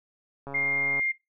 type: click train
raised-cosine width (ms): 1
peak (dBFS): -25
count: 74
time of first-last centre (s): 0.47-0.995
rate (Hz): 139
type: tone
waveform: sine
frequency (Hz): 2116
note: C7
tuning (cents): +19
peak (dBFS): -24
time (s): 0.54-1.12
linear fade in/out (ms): 10
effects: noise-tail reverb RT60 0.2 s tail -18 dB re dry